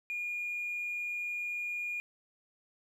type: tone with hard clipping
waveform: sine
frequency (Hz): 2429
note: D#7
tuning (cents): -42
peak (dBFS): -34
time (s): 0.1-2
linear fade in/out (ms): 0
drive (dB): 1
effects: none